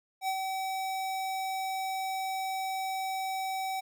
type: tone with ADSR envelope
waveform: square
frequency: 764 Hz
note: G5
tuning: 45 cents flat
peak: -28 dBFS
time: 0.21-3.81 s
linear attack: 70 ms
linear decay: 64 ms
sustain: -4 dB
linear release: 17 ms
effects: none